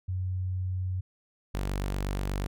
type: tone pair in turn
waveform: sine / sawtooth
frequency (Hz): 92.4 / 48.29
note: F#2 / G1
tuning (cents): -2 / -25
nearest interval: major seventh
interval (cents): 1123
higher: first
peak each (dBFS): -28 / -25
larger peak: second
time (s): 0.08-1.01 / 1.54-2.47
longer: neither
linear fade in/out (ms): 10
effects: none